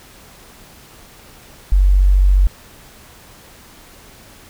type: tone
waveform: sine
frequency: 47.31 Hz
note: F#1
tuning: 39 cents sharp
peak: -8 dBFS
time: 1.72-2.47 s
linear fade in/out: 0 ms
effects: pink hiss -43 dBFS RMS until 4.49 s